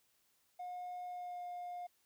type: tone with pitch glide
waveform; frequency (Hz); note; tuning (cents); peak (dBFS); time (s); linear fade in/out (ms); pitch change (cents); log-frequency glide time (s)
triangle; 719 to 710.7; F#5 to F5; -50 to +30; -39; 0.59-1.87; 10; -20; 1.06-1.44
effects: tanh soft clip ceiling -37 dBFS + white hiss -75 dBFS RMS until 2.05 s